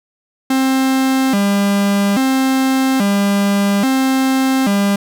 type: tone with vibrato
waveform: 45% pulse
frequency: 230.2 Hz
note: A#3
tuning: 22 cents flat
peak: -12 dBFS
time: 0.5-4.96 s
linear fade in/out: 5 ms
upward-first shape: square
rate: 0.6 Hz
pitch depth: 240 cents each way
effects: none